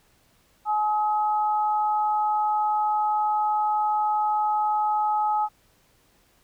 sine tone pair together, 847.6 / 1271 Hz, G#5 / D#6, +35 / +36 cents, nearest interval perfect fifth, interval 701 cents, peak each -21 / -29 dBFS, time 0.65-5.49 s, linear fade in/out 50 ms, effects pink hiss -62 dBFS RMS until 6.43 s

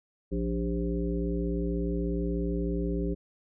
harmonic tone with a mistuned harmonic, 58.27 Hz, A#1, in tune, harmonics 1 / 3 / 5 / 7 / 9, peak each -31 / -32 / -34 / -34 / -41 dBFS, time 0.31-3.15 s, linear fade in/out 20 ms, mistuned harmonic 7, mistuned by -44 cents, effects none

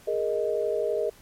sine chord, Ab suspended second, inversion none, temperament just, 415.3 / 467.2 / 623 Hz, Ab4 / Bb4 / Eb5, 0 / +4 / +2 cents, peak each -28 dBFS, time 0.07-1.1 s, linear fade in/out 10 ms, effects pink hiss -54 dBFS RMS until 1.21 s + MP3 64 kbps

